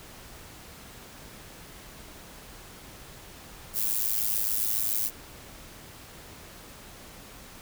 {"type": "noise with amplitude modulation", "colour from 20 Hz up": "violet", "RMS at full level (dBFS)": -24, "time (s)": [3.73, 5.11], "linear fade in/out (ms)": 50, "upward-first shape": "sine", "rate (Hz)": 107, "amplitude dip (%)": 85, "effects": ["pink hiss -47 dBFS RMS until 7.61 s"]}